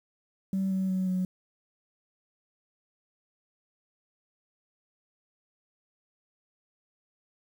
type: tone with pitch steps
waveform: sine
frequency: 192 / 189.47 / 186.97 / 184.5 Hz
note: G3 / F#3 / F#3 / F#3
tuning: -36 / +41 / +18 / -5 cents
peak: -24 dBFS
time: 0.53-1.25 s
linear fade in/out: 2 ms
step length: 180 ms
effects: tanh soft clip ceiling -22 dBFS + 9-bit